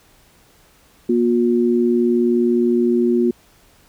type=tone pair together; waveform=sine; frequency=239.1 / 358.6 Hz; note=A#3 / F4; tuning=+44 / +46 cents; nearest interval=perfect fifth; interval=702 cents; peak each=-16 dBFS; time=1.09-3.31 s; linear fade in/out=5 ms; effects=pink hiss -53 dBFS RMS until 3.88 s